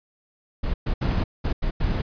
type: noise bursts at uneven times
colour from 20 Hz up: brown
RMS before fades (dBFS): -23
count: 6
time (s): 0.63-0.74 / 0.86-0.94 / 1.01-1.24 / 1.44-1.53 / 1.62-1.71 / 1.8-2.02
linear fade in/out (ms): 10
effects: resampled to 11025 Hz